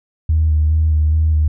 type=tone with vibrato; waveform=sine; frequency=77.78 Hz; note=D#2; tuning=in tune; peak=-10 dBFS; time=0.29-1.48 s; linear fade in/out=5 ms; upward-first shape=square; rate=2.4 Hz; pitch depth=23 cents each way; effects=tanh soft clip ceiling -6 dBFS